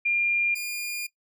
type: tone pair in turn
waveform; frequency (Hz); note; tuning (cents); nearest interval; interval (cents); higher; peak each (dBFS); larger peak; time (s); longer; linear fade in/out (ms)
sine / sawtooth; 2400 / 2419; D7 / D#7; +37 / -49; unison; 14; second; -21 / -26; first; 0.05-0.55 / 0.55-1.07; second; 10
effects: noise-tail reverb RT60 0.1 s tail -19 dB re dry